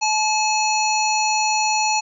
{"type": "harmonic tone with a mistuned harmonic", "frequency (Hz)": 860, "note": "A5", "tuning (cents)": -40, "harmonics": [1, 3, 5, 7, 8], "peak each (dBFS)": [-19, -24, -26, -27, -28], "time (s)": [0.01, 2.01], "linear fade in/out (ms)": 20, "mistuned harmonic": 7, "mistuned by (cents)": -45, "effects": []}